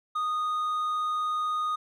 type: tone with hard clipping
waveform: sine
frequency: 1237 Hz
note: D#6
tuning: 10 cents flat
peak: -27 dBFS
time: 0.15-1.76 s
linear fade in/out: 10 ms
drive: 3 dB
effects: none